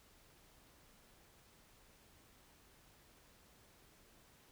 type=silence; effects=pink hiss -66 dBFS RMS until 4.51 s